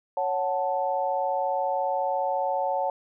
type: chord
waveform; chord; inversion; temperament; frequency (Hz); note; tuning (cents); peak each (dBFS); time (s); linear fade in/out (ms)
sine; F# minor; second; equal; 554.4 / 740 / 880; C#5 / F#5 / A5; 0 / 0 / 0; -28; 0.17-2.9; 2
effects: none